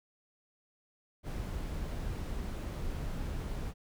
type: noise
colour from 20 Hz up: brown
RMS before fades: -37 dBFS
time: 1.23-3.74 s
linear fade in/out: 50 ms
effects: none